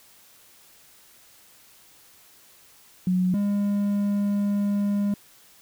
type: tone pair in turn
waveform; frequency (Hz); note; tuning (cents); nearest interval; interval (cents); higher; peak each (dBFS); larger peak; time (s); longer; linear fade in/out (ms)
sine / triangle; 182.9 / 203; F#3 / G#3; -20 / -39; major second; 181; second; -19; neither; 3.07-3.34 / 3.34-5.14; second; 2
effects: white hiss -54 dBFS RMS until 5.61 s